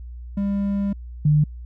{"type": "tone pair in turn", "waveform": ["triangle", "sine"], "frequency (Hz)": [199.9, 150.02], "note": ["G3", "D3"], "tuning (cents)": [34, 37], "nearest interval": "perfect fourth", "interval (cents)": 497, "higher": "first", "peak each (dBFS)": [-18, -13], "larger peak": "second", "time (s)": [[0.37, 0.93], [1.25, 1.44]], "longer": "first", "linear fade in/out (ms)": 5, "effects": ["added 60 Hz sine -33 dBFS peak until 1.65 s"]}